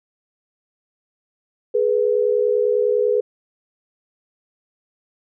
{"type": "tone pair together", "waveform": "sine", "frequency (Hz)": [420.9, 490.9], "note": ["G#4", "B4"], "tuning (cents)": [23, -10], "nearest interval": "minor third", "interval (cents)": 267, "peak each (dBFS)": -18, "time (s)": [1.74, 3.21], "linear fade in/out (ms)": 10, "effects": []}